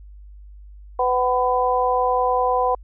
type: harmonic tone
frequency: 250.6 Hz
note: B3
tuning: 25 cents sharp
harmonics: 2 / 3 / 4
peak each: -21 / -21 / -21 dBFS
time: 0.99-2.75 s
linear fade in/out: 5 ms
effects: added 50 Hz sine -39 dBFS peak until 2.83 s